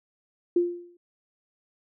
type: tone with exponential decay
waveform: sine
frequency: 349.2 Hz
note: F4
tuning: in tune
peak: -16 dBFS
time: 0.56-0.97 s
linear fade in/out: 5 ms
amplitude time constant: 87 ms
effects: none